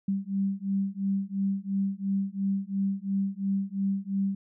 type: beating tone pair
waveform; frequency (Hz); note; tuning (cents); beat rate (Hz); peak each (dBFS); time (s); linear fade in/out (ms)
sine; 194.5 / 197.4; G3 / G3; -13 / +12; 2.9; -29 / -29; 0.08-4.35; 5
effects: none